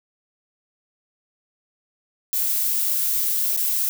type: noise with dropouts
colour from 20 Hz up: violet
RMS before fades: -22 dBFS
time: 2.33-3.89 s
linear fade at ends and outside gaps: 0 ms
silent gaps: 3.564-3.574 s
effects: none